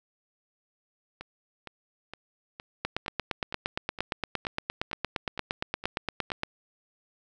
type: two click trains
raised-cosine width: 0.3 ms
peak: -23 / -12 dBFS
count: 12 / 32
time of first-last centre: 1.21-6.303 / 2.85-6.434 s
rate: 2.16 / 8.65 Hz
effects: none